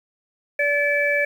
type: harmonic tone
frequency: 577 Hz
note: D5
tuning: 31 cents flat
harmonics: 1 / 3 / 4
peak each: -22 / -22 / -22 dBFS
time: 0.59-1.25 s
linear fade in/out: 5 ms
effects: 8-bit